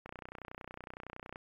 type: click train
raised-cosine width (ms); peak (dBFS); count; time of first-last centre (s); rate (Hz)
0.5; -29; 41; 0.06-1.359; 30.8
effects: AAC 64 kbps